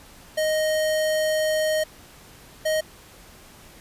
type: tone pair in turn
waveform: square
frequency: 622.3 / 625 Hz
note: D#5 / D#5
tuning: 0 / +8 cents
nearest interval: unison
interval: 8 cents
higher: second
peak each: -21 dBFS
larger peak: neither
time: 0.37-1.84 / 2.65-2.81 s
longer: first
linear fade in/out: 10 ms
effects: pink hiss -48 dBFS RMS until 3.8 s + resampled to 32000 Hz